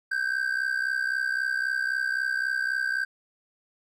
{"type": "ring-modulated tone", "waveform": "triangle", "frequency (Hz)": 1568, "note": "G6", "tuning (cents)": 0, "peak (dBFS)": -20, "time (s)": [0.11, 3.05], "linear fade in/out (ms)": 10, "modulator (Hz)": 31.9, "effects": []}